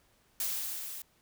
blue noise with level ramp, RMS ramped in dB -32 to -43 dBFS, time 0.4-1.02 s, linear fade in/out 2 ms, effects pink hiss -68 dBFS RMS until 1.21 s

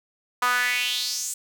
sawtooth tone with high-pass filter sweep, 246.9 Hz, B3, in tune, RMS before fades -25 dBFS, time 0.42-1.34 s, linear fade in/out 5 ms, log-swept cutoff 1100 to 8100 Hz, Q 4.2, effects none

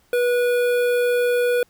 square tone with notch filter, 487.4 Hz, B4, 23 cents flat, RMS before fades -19 dBFS, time 0.13-1.63 s, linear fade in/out 2 ms, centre 6000 Hz, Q 0.54, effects pink hiss -60 dBFS RMS until 1.69 s

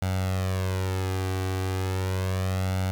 sawtooth tone with flanger, 93.9 Hz, F#2, 26 cents sharp, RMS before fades -27 dBFS, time 0.02-2.91 s, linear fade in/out 0 ms, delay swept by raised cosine 1.4 to 2.6 ms, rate 0.35 Hz, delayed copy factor +0.7, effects none

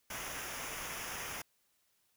pink noise with comb filter, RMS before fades -42 dBFS, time 0.1-1.42 s, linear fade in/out 5 ms, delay 0.24 ms, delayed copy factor -0.7, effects white hiss -75 dBFS RMS until 2.16 s

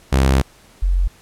sawtooth / sine tone pair in turn, 66.6 / 44.77 Hz, C2 / F1, +31 / +44 cents, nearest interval perfect fifth, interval 687 cents, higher first, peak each -8 / -13 dBFS, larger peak first, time 0.12-0.42 / 0.82-1.08 s, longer first, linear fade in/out 10 ms, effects pink hiss -49 dBFS RMS until 1.21 s + low-pass 12000 Hz 12 dB/octave

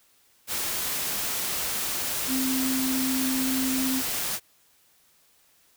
sine tone in noise, 261.6 Hz, C4, in tune, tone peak -25 dBFS, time 2.27-4.03 s, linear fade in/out 50 ms, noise white, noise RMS -29 dBFS, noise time 0.47-4.4 s, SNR +1 dB, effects white hiss -62 dBFS RMS until 5.76 s

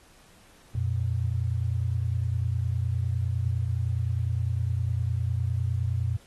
sine tone pair together, 89 / 118.8 Hz, F2 / A#2, +33 / +33 cents, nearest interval perfect fourth, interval 500 cents, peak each -27 / -27 dBFS, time 0.75-6.17 s, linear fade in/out 0 ms, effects pink hiss -57 dBFS RMS until 6.26 s + AAC 32 kbps

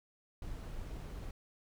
brown noise, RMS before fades -43 dBFS, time 0.42-1.31 s, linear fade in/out 2 ms, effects none

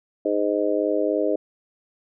harmonic tone, 103.4 Hz, G#2, 7 cents flat, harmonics 3 / 4 / 5 / 6, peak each -25 / -25 / -25 / -25 dBFS, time 0.25-1.36 s, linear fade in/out 5 ms, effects none

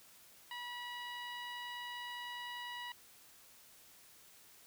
15% pulse tone with low-pass filter, 970 Hz, B5, 31 cents flat, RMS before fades -45 dBFS, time 0.51-2.92 s, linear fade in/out 2 ms, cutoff 3500 Hz, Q 1, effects white hiss -61 dBFS RMS until 4.66 s

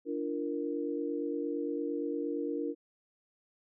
sine chord, Bb major, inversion first, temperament equal with one note detuned, 293.7 / 342.4 / 466.2 Hz, D4 / F4 / Bb4, 0 / -34 / 0 cents, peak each -35 / -37 / -36 dBFS, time 0.05-2.75 s, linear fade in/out 50 ms, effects none

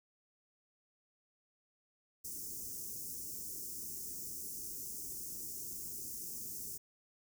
white band-stop noise, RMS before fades -44 dBFS, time 2.24-6.78 s, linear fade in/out 10 ms, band 420 to 5500 Hz, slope 48 dB/octave, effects none

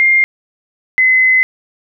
sine tone pair in turn, 2115 / 2038 Hz, C7 / C7, +18 / -46 cents, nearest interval minor second, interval 64 cents, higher first, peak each -7 dBFS, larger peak neither, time 0-0.24 / 0.98-1.43 s, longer second, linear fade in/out 0 ms, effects none

